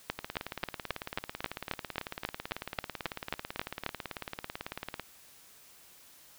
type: two click trains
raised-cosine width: 0.3 ms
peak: -14 / -20 dBFS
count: 15 / 88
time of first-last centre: 0.1-3.863 / 0.19-4.997 s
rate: 3.72 / 18.1 Hz
effects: white hiss -57 dBFS RMS until 6.38 s